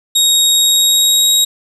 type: tone with pitch glide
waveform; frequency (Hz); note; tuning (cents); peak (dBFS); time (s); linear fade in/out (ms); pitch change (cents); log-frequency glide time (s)
25% pulse; 3765 to 3798; A#7 to A#7; +16 to +32; -4; 0.15-1.45; 10; +16; 0.49-1.33
effects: none